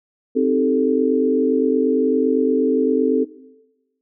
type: chord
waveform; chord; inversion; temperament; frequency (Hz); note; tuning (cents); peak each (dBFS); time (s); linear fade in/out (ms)
sine; A half-diminished seventh; first; equal; 261.6 / 311.1 / 392 / 440; C4 / Eb4 / G4 / A4; 0 / 0 / 0 / 0; -18 / -24 / -24 / -18; 0.35-3.25; 20
effects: noise-tail reverb RT60 1.0 s tail -18 dB re dry